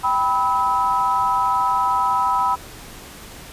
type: chord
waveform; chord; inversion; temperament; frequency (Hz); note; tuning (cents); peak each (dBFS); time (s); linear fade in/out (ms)
sine; E minor; first; equal with one note detuned; 784 / 987.8 / 1291.4; G5 / B5 / E6; 0 / 0 / -36; -24 / -18 / -22; 0.03-2.56; 20
effects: pink hiss -39 dBFS RMS until 3.52 s + resampled to 32000 Hz